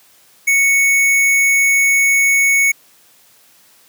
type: tone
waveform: square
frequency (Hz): 2217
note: C#7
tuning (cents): 0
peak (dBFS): -11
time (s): 0.47-2.72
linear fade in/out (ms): 10
effects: white hiss -50 dBFS RMS until 3.88 s + high-pass 100 Hz 12 dB/octave